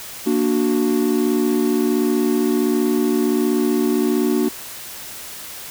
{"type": "chord", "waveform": "triangle", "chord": "Bb augmented", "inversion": "none", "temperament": "equal with one note detuned", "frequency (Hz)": [233.1, 294.5, 370], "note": ["Bb3", "D4", "F#4"], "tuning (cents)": [0, 5, 0], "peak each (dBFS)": -18, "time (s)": [0.26, 4.49], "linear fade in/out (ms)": 10, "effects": ["white hiss -34 dBFS RMS until 5.7 s"]}